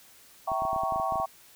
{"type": "chord", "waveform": "sine", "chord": "E diminished seventh", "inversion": "none", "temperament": "equal with one note detuned", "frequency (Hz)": [659.3, 770.1, 932.3, 1108.7], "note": ["E5", "G5", "Bb5", "Db6"], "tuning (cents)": [0, -31, 0, 0], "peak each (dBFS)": [-32, -30, -36, -31], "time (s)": [0.47, 1.26], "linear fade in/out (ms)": 10}
{"type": "clicks", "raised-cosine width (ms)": 3, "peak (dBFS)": -28, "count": 12, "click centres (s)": [0.518, 0.621, 0.652, 0.731, 0.762, 0.835, 0.923, 0.96, 0.999, 1.123, 1.157, 1.2]}
{"effects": ["white hiss -55 dBFS RMS until 1.55 s"]}